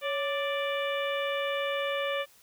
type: harmonic tone with a mistuned harmonic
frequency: 587.3 Hz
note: D5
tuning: in tune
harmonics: 1 / 2 / 3 / 4 / 5 / 6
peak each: -30 / -36 / -37 / -37 / -39 / -42 dBFS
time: 0.01-2.26 s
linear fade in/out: 50 ms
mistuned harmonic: 1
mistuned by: -87 cents
effects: white hiss -59 dBFS RMS until 2.42 s